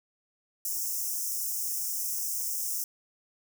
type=high-pass noise; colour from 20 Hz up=white; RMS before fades=-32 dBFS; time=0.65-2.84 s; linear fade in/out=2 ms; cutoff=5300 Hz; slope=96 dB/octave; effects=none